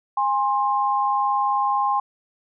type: tone pair together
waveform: sine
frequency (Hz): 818.5 / 1057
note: G#5 / C6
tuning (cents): -25 / +17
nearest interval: major third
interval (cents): 442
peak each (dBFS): -21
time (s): 0.17-2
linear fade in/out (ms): 5
effects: none